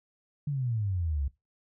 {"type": "exponential sweep", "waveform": "sine", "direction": "down", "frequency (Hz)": [150, 66], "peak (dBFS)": -27, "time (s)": [0.47, 1.28], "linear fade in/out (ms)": 5, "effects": ["noise-tail reverb RT60 0.2 s tail -19 dB re dry"]}